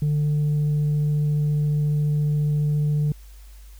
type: tone with tanh clipping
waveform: sine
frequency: 148.8 Hz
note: D3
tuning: 23 cents sharp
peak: -19 dBFS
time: 0.02-3.12 s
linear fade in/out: 2 ms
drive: 1 dB
effects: added 50 Hz sine -41 dBFS peak until 3.79 s + white hiss -55 dBFS RMS until 3.79 s